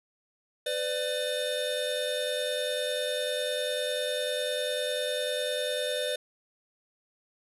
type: tone cluster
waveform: square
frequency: 503 / 593 / 3634 Hz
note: B4 / D5 / A#7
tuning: +32 / +17 / -45 cents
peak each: -33 / -33 / -35 dBFS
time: 0.66-6.16 s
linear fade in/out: 5 ms
effects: resampled to 32000 Hz